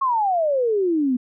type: exponential sweep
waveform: sine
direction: down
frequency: 1108.7 to 241.2 Hz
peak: -17 dBFS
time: 0.01-1.17 s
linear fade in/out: 10 ms
effects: none